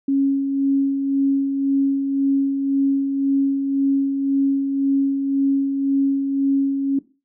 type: tone with tremolo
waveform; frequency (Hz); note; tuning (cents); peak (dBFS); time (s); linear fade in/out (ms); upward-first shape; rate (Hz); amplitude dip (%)
sine; 274.9; C#4; -14; -14; 0.08-6.99; 5; sine; 1.9; 45
effects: noise-tail reverb RT60 0.3 s tail -17 dB re dry